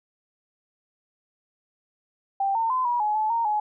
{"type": "tone with pitch steps", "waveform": "sine", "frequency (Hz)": [786, 907, 1023, 963, 844, 863, 925, 844], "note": ["G5", "A#5", "C6", "B5", "G#5", "A5", "A#5", "G#5"], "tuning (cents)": [4, -48, -39, -44, 28, -34, -14, 28], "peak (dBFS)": -21, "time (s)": [2.4, 3.6], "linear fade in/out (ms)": 5, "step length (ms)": 150, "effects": []}